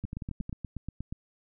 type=two click trains; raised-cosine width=5 ms; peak=-24 / -23 dBFS; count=6 / 10; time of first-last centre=0.04-0.495 / 0.05-1.125 s; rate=11 / 8.37 Hz; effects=none